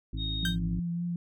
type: harmonic tone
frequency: 53.2 Hz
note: G#1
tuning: 42 cents sharp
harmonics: 1 / 2 / 3 / 5 / 6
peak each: -33 / -37 / -41 / -43 / -47 dBFS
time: 0.13-0.8 s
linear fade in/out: 5 ms
type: tone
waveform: sine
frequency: 3729 Hz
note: A#7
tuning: in tune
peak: -33 dBFS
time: 0.17-0.56 s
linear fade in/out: 50 ms
type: tone with vibrato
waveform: sine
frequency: 172.3 Hz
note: F3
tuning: 23 cents flat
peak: -29 dBFS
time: 0.43-1.16 s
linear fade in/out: 2 ms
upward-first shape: triangle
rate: 3.6 Hz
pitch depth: 24 cents each way
type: tone with exponential decay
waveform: 30% pulse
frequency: 1568 Hz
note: G6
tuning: in tune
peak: -24 dBFS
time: 0.45-0.59 s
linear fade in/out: 2 ms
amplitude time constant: 30 ms
effects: none